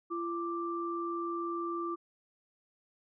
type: tone pair together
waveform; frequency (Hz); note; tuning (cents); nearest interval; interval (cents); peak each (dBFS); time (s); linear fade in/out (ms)
sine; 340.8 / 1176.5; F4 / D6; -42 / +3; octave + major sixth; 2145; -35 / -36; 0.1-1.96; 20
effects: none